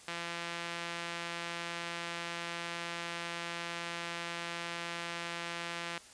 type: tone with band-pass filter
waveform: sawtooth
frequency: 170.5 Hz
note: F3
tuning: 41 cents flat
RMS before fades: -40 dBFS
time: 0.08-5.98 s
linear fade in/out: 0 ms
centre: 2500 Hz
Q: 0.86
effects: white hiss -55 dBFS RMS until 6.13 s + resampled to 22050 Hz